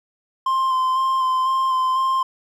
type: tone with vibrato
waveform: triangle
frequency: 1045 Hz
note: C6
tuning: 2 cents flat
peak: -15 dBFS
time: 0.46-2.23 s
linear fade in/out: 5 ms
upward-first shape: square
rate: 2 Hz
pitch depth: 15 cents each way
effects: none